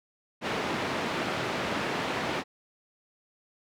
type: band-pass noise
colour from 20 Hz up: pink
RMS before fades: -31 dBFS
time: 0.41-2.44 s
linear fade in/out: 50 ms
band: 200 to 3000 Hz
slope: 12 dB/octave
effects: none